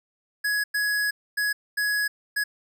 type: tone bursts at uneven times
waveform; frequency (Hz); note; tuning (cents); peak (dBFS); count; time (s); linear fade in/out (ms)
square; 1676; G#6; +15; -23; 5; 0.44-0.64 / 0.74-1.11 / 1.37-1.53 / 1.77-2.08 / 2.36-2.44; 10
effects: none